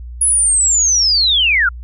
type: linear sweep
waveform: sine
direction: down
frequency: 10470 to 1346 Hz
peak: -10 dBFS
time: 0.21-1.69 s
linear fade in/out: 5 ms
effects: added 60 Hz sine -27 dBFS peak until 1.83 s